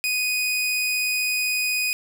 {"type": "tone", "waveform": "sawtooth", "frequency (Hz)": 2489, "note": "D#7", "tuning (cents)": 0, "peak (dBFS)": -18, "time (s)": [0.04, 1.93], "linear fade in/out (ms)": 0, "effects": []}